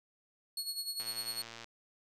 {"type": "tone with tremolo", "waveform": "sawtooth", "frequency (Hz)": 4343, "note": "C#8", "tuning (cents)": -36, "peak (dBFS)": -31, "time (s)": [0.57, 1.42], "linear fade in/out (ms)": 2, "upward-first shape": "sine", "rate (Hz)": 10, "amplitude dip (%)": 70}
{"type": "click train", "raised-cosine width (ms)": 0.2, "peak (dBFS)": -29, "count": 75, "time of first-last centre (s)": [1, 1.643], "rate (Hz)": 115}
{"effects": ["resampled to 32000 Hz"]}